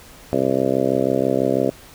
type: harmonic tone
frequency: 66.1 Hz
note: C2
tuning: 18 cents sharp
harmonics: 2 / 3 / 4 / 5 / 6 / 7 / 8 / 9 / 10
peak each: -29 / -28 / -23 / -26 / -23 / -26 / -24 / -24 / -28 dBFS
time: 0.33-1.7 s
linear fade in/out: 0 ms
effects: pink hiss -44 dBFS RMS until 1.94 s